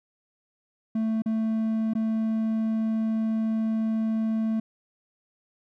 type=tone with dropouts; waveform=triangle; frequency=221.5 Hz; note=A3; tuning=12 cents sharp; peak=-21 dBFS; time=0.95-4.6 s; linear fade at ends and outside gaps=5 ms; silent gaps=1.221-1.259 / 1.936-1.951 s; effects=none